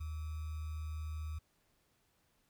sine tone with sample-and-hold, 77.78 Hz, D#2, in tune, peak -38 dBFS, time 0-1.39 s, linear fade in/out 10 ms, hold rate 1225 Hz, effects pink hiss -75 dBFS RMS until 2.49 s

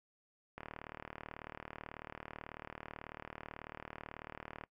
click train, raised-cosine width 0.5 ms, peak -29 dBFS, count 156, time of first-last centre 0.58-4.638 s, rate 38.2 Hz, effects noise-tail reverb RT60 0.1 s tail -22 dB re dry

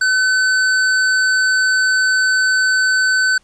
square tone, 1518 Hz, F#6, 44 cents sharp, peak -13 dBFS, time 0.01-3.38 s, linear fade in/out 5 ms, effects pink hiss -56 dBFS RMS until 3.43 s + resampled to 22050 Hz

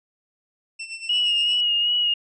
sawtooth tone with tremolo, 2688 Hz, E7, 33 cents sharp, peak -26 dBFS, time 0.79-1.61 s, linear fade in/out 10 ms, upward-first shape sine, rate 8.6 Hz, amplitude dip 70%
sine tone with vibrato, 2884 Hz, F#7, 45 cents flat, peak -18 dBFS, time 1.09-2.14 s, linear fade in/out 5 ms, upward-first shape sine, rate 2.6 Hz, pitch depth 29 cents each way
effects resampled to 22050 Hz

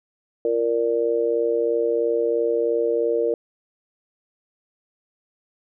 sine tone with amplitude modulation, 466.2 Hz, A#4, in tune, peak -14 dBFS, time 0.45-3.34 s, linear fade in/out 2 ms, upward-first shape sine, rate 123 Hz, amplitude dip 95%, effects none

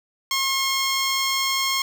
10% pulse tone, 1077 Hz, C6, 50 cents sharp, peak -12 dBFS, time 0.31-1.82 s, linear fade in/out 2 ms, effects none

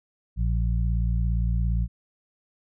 harmonic tone, 57.4 Hz, A#1, 26 cents flat, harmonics 1 / 2 / 3, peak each -22 / -28 / -32 dBFS, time 0.36-1.88 s, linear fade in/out 50 ms, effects none

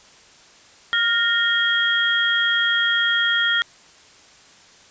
sine tone cluster, 1410 / 1849 / 3262 Hz, F6 / A#6 / G#7, +16 / -15 / -32 cents, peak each -21 dBFS, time 0.93-3.62 s, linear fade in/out 0 ms, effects white hiss -49 dBFS RMS until 4.9 s + resampled to 16000 Hz

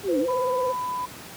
sine linear two-way sweep, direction down then up, 421.8 to 276.9 to 368.5 Hz, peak -22 dBFS, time 0.03-0.27 s, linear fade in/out 50 ms, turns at 0.19 s
sine tone with vibrato, 510 Hz, C5, 44 cents flat, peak -23 dBFS, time 0.08-0.73 s, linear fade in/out 20 ms, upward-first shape sine, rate 18 Hz, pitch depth 50 cents each way
sine tone, 998 Hz, B5, 18 cents sharp, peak -26 dBFS, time 0.28-1.06 s, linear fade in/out 10 ms
effects pink hiss -41 dBFS RMS until 1.36 s + high-pass 100 Hz 12 dB/octave

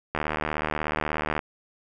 click train, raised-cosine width 0.5 ms, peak -11 dBFS, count 96, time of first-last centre 0.15-1.392 s, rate 76.5 Hz, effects none

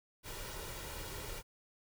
pink noise with comb filter, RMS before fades -44 dBFS, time 0.23-1.43 s, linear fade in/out 50 ms, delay 2.1 ms, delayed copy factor +0.55, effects none

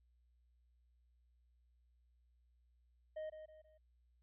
triangle tone with echo, 622.3 Hz, D#5, in tune, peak -40 dBFS, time 3.16-3.3 s, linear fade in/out 10 ms, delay 160 ms, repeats 3, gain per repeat -8 dB, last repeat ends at 3.78 s, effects added 60 Hz sine -70 dBFS peak until 4.22 s + resampled to 8000 Hz

